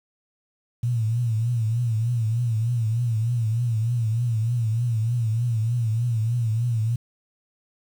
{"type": "tone with vibrato", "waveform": "sine", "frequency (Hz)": 115.3, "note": "A#2", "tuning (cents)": -19, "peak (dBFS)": -20, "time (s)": [0.83, 6.96], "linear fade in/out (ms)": 5, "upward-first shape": "triangle", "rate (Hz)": 3.3, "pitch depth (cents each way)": 120, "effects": ["8-bit"]}